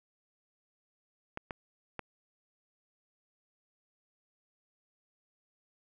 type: clicks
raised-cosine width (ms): 0.5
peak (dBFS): -22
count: 3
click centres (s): 1.374 / 1.508 / 1.993
effects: none